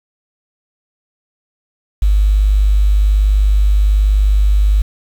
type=tone with quantisation; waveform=sine; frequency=50.6 Hz; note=G#1; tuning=44 cents flat; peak=-8 dBFS; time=2.02-4.82 s; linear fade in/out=5 ms; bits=6; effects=none